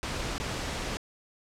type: noise with dropouts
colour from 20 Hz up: pink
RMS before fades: -33 dBFS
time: 0.03-0.97 s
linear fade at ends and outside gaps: 0 ms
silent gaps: 0.381-0.4 s
effects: low-pass 7000 Hz 12 dB/octave